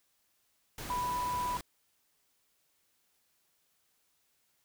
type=tone in noise; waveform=sine; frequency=987.8 Hz; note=B5; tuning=in tune; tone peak=-31 dBFS; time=0.9-1.57 s; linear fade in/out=2 ms; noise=pink; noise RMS=-42 dBFS; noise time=0.78-1.61 s; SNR=+8 dB; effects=white hiss -74 dBFS RMS until 4.64 s